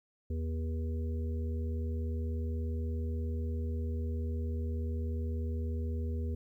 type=harmonic tone; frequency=80.3 Hz; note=E2; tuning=45 cents flat; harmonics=1 / 3 / 5 / 6; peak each=-32 / -42 / -46 / -48 dBFS; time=0.3-6.35 s; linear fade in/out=5 ms; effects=12-bit